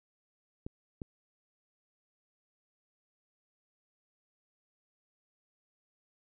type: clicks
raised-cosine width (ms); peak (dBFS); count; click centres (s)
3; -26; 2; 0.665 / 1.018
effects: none